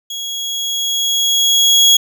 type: tone with level ramp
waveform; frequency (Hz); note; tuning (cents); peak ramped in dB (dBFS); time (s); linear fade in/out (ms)
30% pulse; 3322; G#7; 0; -20 to -3; 0.1-1.97; 5
effects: none